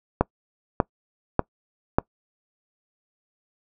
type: click train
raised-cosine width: 1 ms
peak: -3 dBFS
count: 4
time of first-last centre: 0.21-1.985 s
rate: 1.69 Hz
effects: noise-tail reverb RT60 0.1 s tail -24 dB re dry